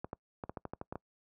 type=clicks; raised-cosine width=1 ms; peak=-25 dBFS; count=10; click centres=0.045 / 0.131 / 0.438 / 0.495 / 0.572 / 0.653 / 0.735 / 0.814 / 0.925 / 0.956 s; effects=noise-tail reverb RT60 0.1 s tail -26 dB re dry + high-pass 60 Hz 12 dB/octave